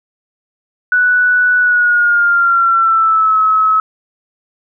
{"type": "tone with pitch glide", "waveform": "sine", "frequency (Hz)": [1480, 1288.4], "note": ["F#6", "E6"], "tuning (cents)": [0, -40], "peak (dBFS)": -8, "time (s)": [0.92, 3.8], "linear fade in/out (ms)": 2, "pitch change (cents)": -240, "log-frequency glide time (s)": [1.59, 3.39], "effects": []}